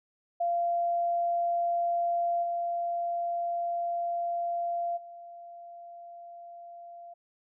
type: tone with level steps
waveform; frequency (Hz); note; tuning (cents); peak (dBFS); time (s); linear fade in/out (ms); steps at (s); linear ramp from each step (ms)
sine; 690; F5; -21; -25 / -28 / -43; 0.4-7.14; 10; 2.42 / 4.96; 20
effects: none